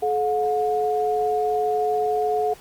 sine tone pair together, 428.7 / 721 Hz, A4 / F#5, -45 / -45 cents, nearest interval major sixth, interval 900 cents, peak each -22 dBFS, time 0.02-2.54 s, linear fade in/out 10 ms, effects pink hiss -48 dBFS RMS until 2.6 s + Opus 24 kbps

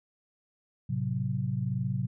sine chord, F# diminished, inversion first, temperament equal with one note detuned, 109.18 / 130.81 / 185 Hz, A2 / C3 / F#3, -13 / 0 / 0 cents, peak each -33 / -30 / -34 dBFS, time 0.89-2.07 s, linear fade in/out 10 ms, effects none

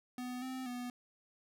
square tone with pitch steps, 249.2 / 259 / 245.9 Hz, B3 / C4 / B3, +16 / -17 / -7 cents, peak -40 dBFS, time 0.18-0.9 s, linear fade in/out 2 ms, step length 240 ms, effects none

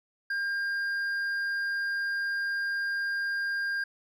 sine tone with hard clipping, 1604 Hz, G6, 39 cents sharp, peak -29 dBFS, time 0.3-3.84 s, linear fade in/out 5 ms, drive 4 dB, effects none

